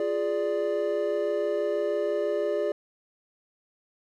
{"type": "chord", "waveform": "triangle", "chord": "D diminished", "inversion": "first", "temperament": "equal", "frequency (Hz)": [349.2, 415.3, 587.3], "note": ["F4", "Ab4", "D5"], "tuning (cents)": [0, 0, 0], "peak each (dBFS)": [-30, -26, -26], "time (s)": [0, 2.72], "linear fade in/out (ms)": 2, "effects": []}